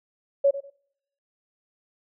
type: tone with echo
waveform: sine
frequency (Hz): 558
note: C#5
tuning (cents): +11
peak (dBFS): -15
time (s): 0.44-0.51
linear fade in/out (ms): 10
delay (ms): 96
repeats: 2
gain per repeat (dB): -14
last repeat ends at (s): 0.702
effects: noise-tail reverb RT60 0.7 s tail -24 dB re dry